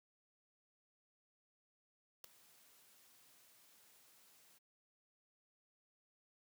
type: noise with ADSR envelope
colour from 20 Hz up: white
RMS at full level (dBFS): -44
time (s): 2.24-4.59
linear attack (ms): 3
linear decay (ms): 4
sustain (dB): -23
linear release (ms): 20
effects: high-pass 100 Hz 12 dB/octave